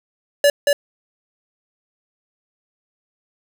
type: tone with echo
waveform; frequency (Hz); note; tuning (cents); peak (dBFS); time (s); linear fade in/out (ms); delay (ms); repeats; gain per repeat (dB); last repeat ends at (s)
square; 574; D5; -40; -11; 0.44-0.5; 2; 230; 1; -2; 0.73
effects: none